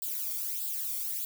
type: noise with flanger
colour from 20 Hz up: violet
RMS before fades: -34 dBFS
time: 0.02-1.25 s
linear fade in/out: 2 ms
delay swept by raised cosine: 0.24 to 0.91 ms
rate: 1.6 Hz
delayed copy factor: +0.75
effects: none